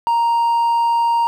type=tone with hard clipping; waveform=triangle; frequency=933 Hz; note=A#5; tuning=1 cent sharp; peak=-14 dBFS; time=0.07-1.27 s; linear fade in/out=0 ms; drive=5 dB; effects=none